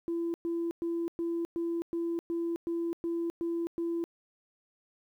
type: tone bursts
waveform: sine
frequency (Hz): 337.3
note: E4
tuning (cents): +40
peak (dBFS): -28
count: 11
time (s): 0.08-4.04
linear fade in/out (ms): 0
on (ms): 260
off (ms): 110
effects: tanh soft clip ceiling -26 dBFS + 11-bit